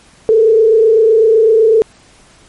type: tone with frequency modulation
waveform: sine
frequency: 443.6 Hz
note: A4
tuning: 14 cents sharp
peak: -5 dBFS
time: 0.29-1.82 s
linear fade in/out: 0 ms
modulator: 27.9 Hz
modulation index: 0.74
effects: pink hiss -45 dBFS RMS until 2.48 s + MP3 48 kbps